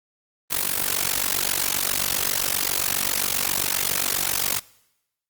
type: noise with amplitude modulation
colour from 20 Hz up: white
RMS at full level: -20 dBFS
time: 0.5-4.6 s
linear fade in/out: 20 ms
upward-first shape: sine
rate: 47.5 Hz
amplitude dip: 85%
effects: noise-tail reverb RT60 0.9 s tail -23 dB re dry + Opus 32 kbps